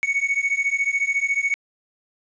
triangle beating tone pair, 2217 / 2231 Hz, C#7 / C#7, 0 / +11 cents, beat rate 14 Hz, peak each -21 dBFS, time 0.03-1.54 s, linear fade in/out 0 ms, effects resampled to 16000 Hz + 9-bit

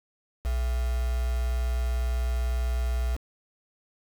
sine tone with quantisation, 61 Hz, B1, 21 cents flat, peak -24 dBFS, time 0.44-3.17 s, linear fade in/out 20 ms, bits 6, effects none

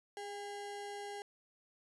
square ring-modulated tone, 609 Hz, D#5, 37 cents flat, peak -40 dBFS, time 0.17-1.22 s, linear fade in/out 0 ms, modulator 200 Hz, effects resampled to 24000 Hz

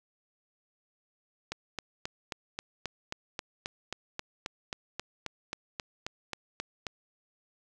click train, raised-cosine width 0.2 ms, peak -17 dBFS, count 21, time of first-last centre 1.52-6.868 s, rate 3.74 Hz, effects none

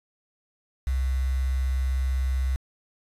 sine tone with quantisation, 65.41 Hz, C2, in tune, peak -22 dBFS, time 0.87-2.56 s, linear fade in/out 0 ms, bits 7, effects resampled to 32000 Hz

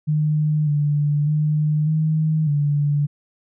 sine tone with pitch steps, 152.2 / 146.9 / 151.8 / 156.6 / 145.5 Hz, D#3 / D3 / D#3 / D#3 / D3, -38 / +1 / -42 / +11 / -16 cents, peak -16 dBFS, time 0.07-3.07 s, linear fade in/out 20 ms, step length 600 ms, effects none

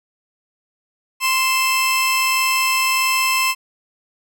sawtooth tone pair together, 1046.5 / 2637 Hz, C6 / E7, 0 / 0 cents, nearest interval octave + major third, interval 1600 cents, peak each -15 / -15 dBFS, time 1.2-3.55 s, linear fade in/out 50 ms, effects none

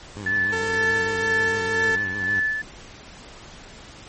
15% pulse tone with vibrato, 97 Hz, G2, 18 cents flat, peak -26 dBFS, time 0.16-2.4 s, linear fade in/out 5 ms, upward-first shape sine, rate 6.6 Hz, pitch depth 130 cents each way
sine tone with tremolo, 1741 Hz, A6, 19 cents flat, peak -18 dBFS, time 0.26-2.62 s, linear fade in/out 5 ms, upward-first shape sine, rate 2 Hz, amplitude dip 60%
sawtooth tone, 449.1 Hz, A4, 35 cents sharp, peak -21 dBFS, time 0.52-1.96 s, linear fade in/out 10 ms
effects pink hiss -43 dBFS RMS until 4.08 s + MP3 32 kbps

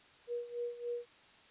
sine tone with tremolo, 479.3 Hz, A#4, 48 cents sharp, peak -34 dBFS, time 0.27-1.06 s, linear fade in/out 50 ms, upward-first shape sine, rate 3.5 Hz, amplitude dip 80%, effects white hiss -61 dBFS RMS until 1.5 s + resampled to 8000 Hz

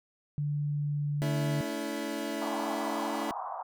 sine tone with pitch glide, 146.5 to 145.57 Hz, D3 to D3, -4 to -15 cents, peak -28 dBFS, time 0.38-1.61 s, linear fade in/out 0 ms, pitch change -11 cents, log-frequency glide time 0.64-1.38 s
25% pulse chord, A suspended fourth, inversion none, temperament equal with one note detuned, 220 / 286.1 / 329.6 Hz, A3 / D4 / E4, 0 / -45 / 0 cents, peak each -35 / -32 / -33 dBFS, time 1.22-3.31 s, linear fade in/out 0 ms
pink band-pass noise, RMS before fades -37 dBFS, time 2.41-3.63 s, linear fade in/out 10 ms, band 720 to 1100 Hz, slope 48 dB/octave
effects none

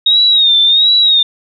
sine tone with vibrato, 3729 Hz, A#7, in tune, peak -6 dBFS, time 0.06-1.23 s, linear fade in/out 5 ms, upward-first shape sine, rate 1.4 Hz, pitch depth 88 cents each way, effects none

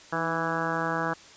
harmonic tone with a mistuned harmonic, 164.81 Hz, E3, in tune, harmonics 1 / 2 / 3 / 4 / 5 / 6 / 7 / 8 / 9 / 10, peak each -35 / -35 / -35 / -35 / -35 / -35 / -35 / -35 / -35 / -35 dBFS, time 0.12-1.14 s, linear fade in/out 10 ms, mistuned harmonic 2, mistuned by -45 cents, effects white hiss -50 dBFS RMS until 1.36 s + resampled to 16000 Hz

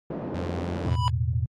pink band-pass noise, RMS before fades -33 dBFS, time 0.1-0.9 s, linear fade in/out 5 ms, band 180 to 550 Hz, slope 12 dB/octave
sawtooth tone, 87.31 Hz, F2, in tune, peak -26 dBFS, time 0.34-0.96 s, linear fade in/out 10 ms
square tone with exponential growth, 987.8 Hz, B5, in tune, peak -22 dBFS, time 0.74-1.08 s, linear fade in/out 0 ms, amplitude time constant 72 ms
sine chord, E suspended fourth, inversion none, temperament equal, 82.41 / 110 / 123.47 Hz, E2 / A2 / B2, 0 / 0 / 0 cents, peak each -27 dBFS, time 0.85-1.46 s, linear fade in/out 10 ms
effects low-pass 5000 Hz 12 dB/octave + AAC 64 kbps

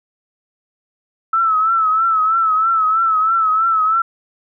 sine tone with vibrato, 1309 Hz, E6, 13 cents flat, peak -12 dBFS, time 1.33-4.02 s, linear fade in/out 5 ms, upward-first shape triangle, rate 3.1 Hz, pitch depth 73 cents each way, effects none

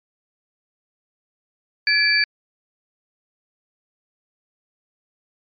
sine tone cluster, 1692 / 2336 / 4591 Hz, G#6 / D7 / D8, +32 / -10 / -40 cents, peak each -19 dBFS, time 1.87-2.24 s, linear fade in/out 2 ms, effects MP3 32 kbps

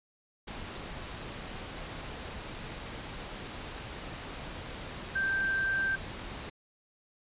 sine tone in noise, 1568 Hz, G6, in tune, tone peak -27 dBFS, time 5.15-5.96 s, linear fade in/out 10 ms, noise pink, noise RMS -41 dBFS, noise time 0.47-6.5 s, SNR +11 dB, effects resampled to 8000 Hz

